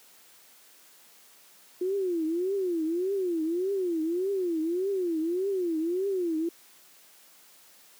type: tone with vibrato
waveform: sine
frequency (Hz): 354.1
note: F4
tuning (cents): +24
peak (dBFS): -25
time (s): 1.81-6.49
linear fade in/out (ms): 5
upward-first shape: triangle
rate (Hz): 1.7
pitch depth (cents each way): 230
effects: white hiss -56 dBFS RMS until 7.99 s + high-pass 200 Hz 12 dB/octave